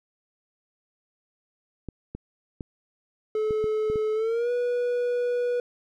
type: clicks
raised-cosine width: 3 ms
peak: -21 dBFS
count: 7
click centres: 1.887 / 2.15 / 2.608 / 3.508 / 3.642 / 3.9 / 3.958 s
type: tone with pitch glide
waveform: triangle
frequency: 431.7 to 487.4 Hz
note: A4 to B4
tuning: -33 to -23 cents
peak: -21 dBFS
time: 3.35-5.6 s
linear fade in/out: 2 ms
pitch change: +210 cents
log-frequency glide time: 4.14-4.51 s
effects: none